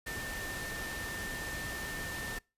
sine tone in noise, 1797 Hz, A6, 36 cents sharp, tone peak -40 dBFS, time 0.06-2.39 s, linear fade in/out 10 ms, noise pink, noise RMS -41 dBFS, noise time 0.06-2.39 s, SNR -2 dB, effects noise-tail reverb RT60 0.3 s tail -26 dB re dry + resampled to 32000 Hz

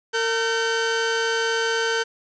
sawtooth tone pair together, 456 / 1533.8 Hz, A#4 / G6, -38 / -38 cents, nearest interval octave + major sixth, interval 2100 cents, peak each -19 / -20 dBFS, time 0.13-2.04 s, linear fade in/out 20 ms, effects resampled to 16000 Hz + 8-bit

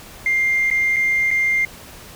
sine tone with dropouts, 2100 Hz, C7, 6 cents sharp, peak -14 dBFS, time 0.26-1.65 s, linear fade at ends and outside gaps 2 ms, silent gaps 0.702-0.712 / 0.962-0.966 / 1.306-1.312 s, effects tanh soft clip ceiling -11 dBFS + pink hiss -40 dBFS RMS until 2.15 s

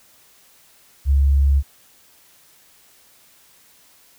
sine tone, 69.4 Hz, C#2, 3 cents sharp, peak -12 dBFS, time 1.05-1.63 s, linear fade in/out 50 ms, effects white hiss -53 dBFS RMS until 4.18 s

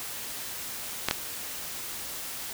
clicks, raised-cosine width 0.2 ms, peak -6 dBFS, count 2, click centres 1.086 / 1.111 s, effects white hiss -37 dBFS RMS until 2.53 s

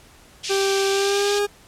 pink band-pass noise, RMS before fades -29 dBFS, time 0.43-1.4 s, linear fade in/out 20 ms, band 2800 to 6900 Hz, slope 24 dB/octave
40% pulse tone with pitch glide, 391.5 to 408.8 Hz, G4 to G#4, -2 to -27 cents, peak -18 dBFS, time 0.49-1.47 s, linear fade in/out 20 ms, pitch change +75 cents, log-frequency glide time 0.9-1.36 s
effects pink hiss -50 dBFS RMS until 1.67 s + low-pass 12000 Hz 12 dB/octave

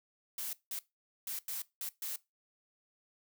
blue noise bursts at uneven times, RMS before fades -39 dBFS, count 6, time 0.38-0.53 / 0.71-0.79 / 1.27-1.39 / 1.48-1.62 / 1.81-1.89 / 2.02-2.16 s, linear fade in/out 2 ms, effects noise-tail reverb RT60 0.2 s tail -19 dB re dry

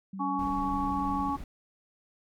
sine tone, 192.7 Hz, G3, 29 cents flat, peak -36 dBFS, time 0.13-1.3 s, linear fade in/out 5 ms
harmonic tone, 280 Hz, C#4, 18 cents sharp, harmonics 1 / 3 / 4, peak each -32 / -32 / -32 dBFS, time 0.19-1.37 s, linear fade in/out 20 ms
brown noise, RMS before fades -40 dBFS, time 0.39-1.44 s, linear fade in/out 2 ms
effects none

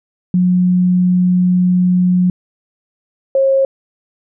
sine tone pair in turn, 180.7 / 539.3 Hz, F#3 / C#5, -41 / -48 cents, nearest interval octave + perfect fifth, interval 1893 cents, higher second, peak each -9 dBFS, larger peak neither, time 0.34-2.3 / 3.35-3.65 s, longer first, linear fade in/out 2 ms, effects none

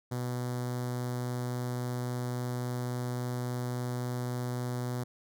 sawtooth tone with notch filter, 123.6 Hz, B2, 2 cents sharp, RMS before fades -34 dBFS, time 0.11-5.04 s, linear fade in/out 10 ms, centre 2600 Hz, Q 0.97, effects none

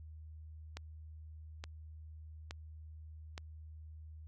click train, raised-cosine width 0.2 ms, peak -26 dBFS, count 4, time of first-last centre 0.77-3.379 s, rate 1.15 Hz, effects added 78 Hz sine -48 dBFS peak until 4.27 s

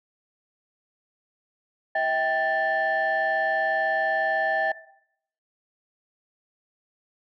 sine tone cluster, 644 / 784 / 1766 Hz, E5 / G5 / A6, -41 / 0 / +6 cents, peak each -25 dBFS, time 1.95-4.72 s, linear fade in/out 5 ms, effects noise-tail reverb RT60 0.7 s tail -17 dB re dry + tanh soft clip ceiling -16 dBFS

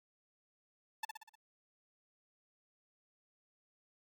sawtooth tone with echo, 880 Hz, A5, in tune, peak -32 dBFS, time 1.03-1.05 s, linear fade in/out 5 ms, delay 61 ms, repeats 5, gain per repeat -5 dB, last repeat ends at 1.355 s, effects Opus 48 kbps

